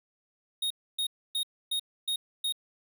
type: tone bursts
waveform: square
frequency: 3729 Hz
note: A#7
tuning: in tune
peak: -28 dBFS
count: 6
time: 0.62-2.524 s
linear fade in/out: 5 ms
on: 84 ms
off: 280 ms
effects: none